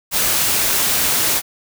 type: noise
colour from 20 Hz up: white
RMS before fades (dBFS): -17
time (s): 0.11-1.42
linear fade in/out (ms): 50
effects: none